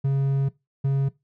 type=tone pair in turn; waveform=triangle; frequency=137.2 / 137.2 Hz; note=C#3 / C#3; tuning=-17 / -17 cents; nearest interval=unison; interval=0 cents; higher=neither; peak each=-17 dBFS; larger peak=neither; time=0.04-0.49 / 0.84-1.09 s; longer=first; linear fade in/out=10 ms; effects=noise-tail reverb RT60 0.2 s tail -19 dB re dry